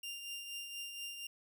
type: tone with tremolo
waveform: sawtooth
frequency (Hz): 2794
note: F7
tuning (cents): 0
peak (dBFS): -37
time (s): 0.03-1.27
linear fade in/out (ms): 5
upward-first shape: triangle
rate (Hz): 4.2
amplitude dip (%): 50
effects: none

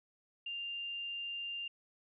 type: tone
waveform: sine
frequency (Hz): 2794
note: F7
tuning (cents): 0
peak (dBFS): -38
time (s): 0.46-1.68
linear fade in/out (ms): 5
effects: none

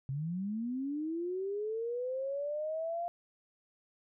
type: linear sweep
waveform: sine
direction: up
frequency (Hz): 129.9 to 698.5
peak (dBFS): -33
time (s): 0.09-3.08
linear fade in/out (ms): 0
effects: none

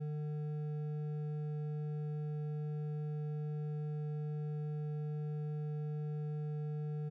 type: tone with hard clipping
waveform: sine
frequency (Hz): 150.2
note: D3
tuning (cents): +39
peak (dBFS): -38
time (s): 0-7.1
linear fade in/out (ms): 20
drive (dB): 7
effects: none

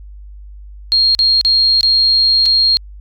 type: tone with dropouts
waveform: sine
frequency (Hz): 4240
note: C8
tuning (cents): +22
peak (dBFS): -8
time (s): 0.92-2.77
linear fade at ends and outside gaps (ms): 0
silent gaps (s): 1.149-1.191 / 1.412-1.449 / 1.809-1.831 / 2.457-2.461
effects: added 50 Hz sine -31 dBFS peak until 3 s + MP3 96 kbps

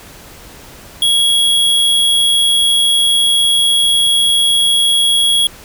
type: tone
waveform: square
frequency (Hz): 3322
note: G#7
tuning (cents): 0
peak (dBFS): -10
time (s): 1.02-5.47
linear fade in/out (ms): 2
effects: pink hiss -37 dBFS RMS until 5.64 s

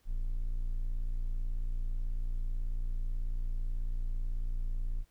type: tone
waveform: triangle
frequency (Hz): 29.11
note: A#0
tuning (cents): -2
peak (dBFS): -28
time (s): 0.05-5.05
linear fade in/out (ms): 50
effects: pink hiss -71 dBFS RMS until 5.1 s

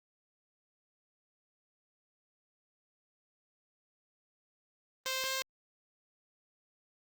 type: tone pair in turn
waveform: 5% pulse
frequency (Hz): 523.3 / 528.5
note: C5 / C5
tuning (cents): 0 / +17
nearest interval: unison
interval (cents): 17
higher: second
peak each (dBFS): -21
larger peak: neither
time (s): 5.06-5.24 / 5.24-5.42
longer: neither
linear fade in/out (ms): 0
effects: Opus 24 kbps

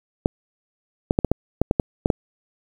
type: clicks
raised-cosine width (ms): 2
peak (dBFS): -3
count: 10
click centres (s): 0.259 / 1.109 / 1.189 / 1.247 / 1.316 / 1.616 / 1.711 / 1.798 / 2.059 / 2.102
effects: 7-bit

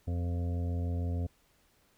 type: harmonic tone with a mistuned harmonic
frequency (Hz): 86.4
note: F2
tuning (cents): -18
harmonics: 1 / 2 / 3 / 5 / 6 / 7 / 8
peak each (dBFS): -30 / -42 / -41 / -48 / -49 / -53 / -52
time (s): 0.07-1.27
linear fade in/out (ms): 10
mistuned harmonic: 8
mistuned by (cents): +24
effects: pink hiss -68 dBFS RMS until 1.97 s

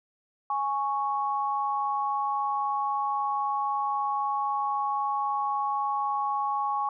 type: tone pair together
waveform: sine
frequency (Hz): 830.6 / 1106.8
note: G#5 / C#6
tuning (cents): 0 / -3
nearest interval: perfect fourth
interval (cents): 497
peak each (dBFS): -28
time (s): 0.5-6.89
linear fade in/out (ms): 2
effects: none

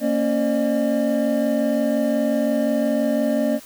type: tone cluster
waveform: triangle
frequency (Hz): 230.4 / 276.1 / 539 / 603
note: A#3 / C#4 / C#5 / D5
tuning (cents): -20 / -7 / -49 / +46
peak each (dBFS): -20 / -21 / -29 / -20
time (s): 0-3.6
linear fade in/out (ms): 50
effects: white hiss -44 dBFS RMS until 3.65 s

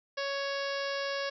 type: harmonic tone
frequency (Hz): 556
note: C#5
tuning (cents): +5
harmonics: 1 / 2 / 3 / 4 / 5 / 6 / 7 / 8 / 9 / 10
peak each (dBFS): -34 / -40 / -38 / -45 / -44 / -46 / -47 / -46 / -44 / -46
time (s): 0.17-1.3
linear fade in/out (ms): 10
effects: none

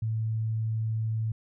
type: tone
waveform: sine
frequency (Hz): 110.9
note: A2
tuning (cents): +14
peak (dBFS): -26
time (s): 0.02-1.32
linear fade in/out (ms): 5
effects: none

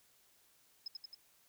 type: tone with echo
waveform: sine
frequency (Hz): 5120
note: D#8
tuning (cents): +49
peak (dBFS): -37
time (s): 0.86-0.88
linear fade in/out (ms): 5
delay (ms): 89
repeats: 3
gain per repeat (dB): -3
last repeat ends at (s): 1.147
effects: tanh soft clip ceiling -37 dBFS + white hiss -69 dBFS RMS until 1.48 s

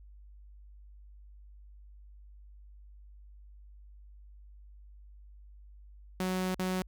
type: tone with dropouts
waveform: sawtooth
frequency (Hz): 185.2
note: F#3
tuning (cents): +2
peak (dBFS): -26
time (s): 6.2-6.82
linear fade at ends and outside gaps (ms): 2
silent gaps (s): 6.545-6.593
effects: added 50 Hz sine -50 dBFS peak until 6.87 s

